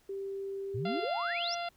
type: tone with pitch glide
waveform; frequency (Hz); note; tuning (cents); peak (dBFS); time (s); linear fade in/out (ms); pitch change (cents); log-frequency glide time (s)
sine; 392.2 to 396.5; G4 to G4; +1 to +20; -35; 0.09-1.05; 5; +19; 0.62-0.93
type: exponential sweep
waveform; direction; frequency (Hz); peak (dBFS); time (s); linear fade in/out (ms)
sine; up; 99.3 to 5960; -33; 0.74-1.55; 10
type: harmonic tone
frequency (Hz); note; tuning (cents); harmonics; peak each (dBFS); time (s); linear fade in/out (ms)
691; F5; -19; 1 / 2 / 3 / 4 / 5 / 6 / 7; -35 / -42 / -46 / -45 / -46 / -49 / -52; 0.85-1.69; 5
effects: pink hiss -67 dBFS RMS until 1.76 s